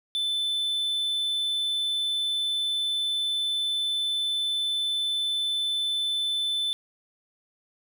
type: tone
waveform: triangle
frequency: 3520 Hz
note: A7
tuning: in tune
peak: -23 dBFS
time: 0.15-6.73 s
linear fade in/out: 0 ms
effects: none